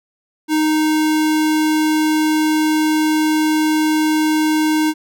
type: tone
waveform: square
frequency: 310 Hz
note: D#4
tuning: 6 cents flat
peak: -14 dBFS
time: 0.48-4.94 s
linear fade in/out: 50 ms
effects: none